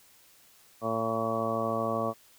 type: harmonic tone with a mistuned harmonic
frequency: 113 Hz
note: A2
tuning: 47 cents sharp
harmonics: 1 / 2 / 3 / 4 / 5 / 6 / 7 / 8 / 9 / 10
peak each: -39 / -35 / -39 / -36 / -33 / -34 / -43 / -44 / -44 / -33 dBFS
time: 0.81-2.14 s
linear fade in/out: 50 ms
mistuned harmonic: 8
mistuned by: +48 cents
effects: white hiss -59 dBFS RMS until 2.38 s